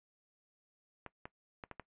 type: clicks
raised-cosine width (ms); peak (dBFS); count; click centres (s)
0.5; -29; 5; 1.063 / 1.255 / 1.638 / 1.713 / 1.797
effects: noise-tail reverb RT60 0.1 s tail -19 dB re dry + resampled to 8000 Hz